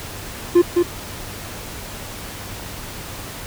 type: tone with echo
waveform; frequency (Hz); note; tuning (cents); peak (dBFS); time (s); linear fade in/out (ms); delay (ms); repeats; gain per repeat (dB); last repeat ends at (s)
triangle; 349.2; F4; 0; -6; 0.55-0.62; 10; 210; 1; -4; 0.83
effects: added 99 Hz sine -40 dBFS peak until 3.46 s + pink hiss -33 dBFS RMS until 3.46 s